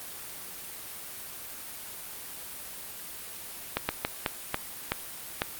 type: slowing click train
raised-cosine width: 0.3 ms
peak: -9 dBFS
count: 7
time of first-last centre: 3.77-5.419 s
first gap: 120 ms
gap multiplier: 1.33
effects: white hiss -41 dBFS RMS until 5.59 s + Opus 32 kbps